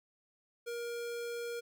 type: tone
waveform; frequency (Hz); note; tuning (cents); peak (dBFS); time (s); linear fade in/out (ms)
square; 472.3; A#4; +23; -38; 0.66-1.61; 20
effects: none